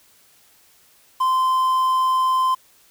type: tone with quantisation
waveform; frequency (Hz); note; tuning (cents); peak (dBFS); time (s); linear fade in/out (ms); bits
triangle; 1036; C6; -17; -14; 1.2-2.55; 10; 7
effects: white hiss -55 dBFS RMS until 2.9 s